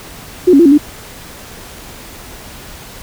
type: tone with pitch steps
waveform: sine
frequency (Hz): 361.7 / 277.9 / 341.2 / 277.5 / 295.7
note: F#4 / C#4 / F4 / C#4 / D4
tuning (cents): -39 / +4 / -40 / +2 / +12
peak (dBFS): -3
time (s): 0.47-0.78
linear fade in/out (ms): 10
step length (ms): 62
effects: pink hiss -33 dBFS RMS until 3.02 s